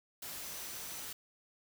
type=tone in noise; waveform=sine; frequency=5970 Hz; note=F#8; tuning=15 cents sharp; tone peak=-53 dBFS; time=0.43-1.07 s; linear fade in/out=5 ms; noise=white; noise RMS=-44 dBFS; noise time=0.22-1.13 s; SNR=-12 dB; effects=none